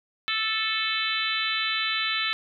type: harmonic tone with a mistuned harmonic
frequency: 440 Hz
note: A4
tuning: in tune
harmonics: 3 / 4 / 5 / 6 / 7 / 8 / 9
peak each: -32 / -32 / -32 / -32 / -32 / -32 / -32 dBFS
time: 0.28-2.33 s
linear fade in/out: 0 ms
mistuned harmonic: 6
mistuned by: -17 cents
effects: none